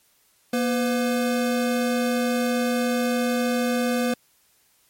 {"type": "tone pair together", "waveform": "square", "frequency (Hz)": [238.1, 504.9], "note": ["A#3", "B4"], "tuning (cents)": [37, 38], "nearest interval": "octave + minor second", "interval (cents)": 1301, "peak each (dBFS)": [-23, -26], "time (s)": [0.53, 4.14], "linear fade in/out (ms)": 5, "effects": ["white hiss -62 dBFS RMS until 4.89 s", "MP3 64 kbps"]}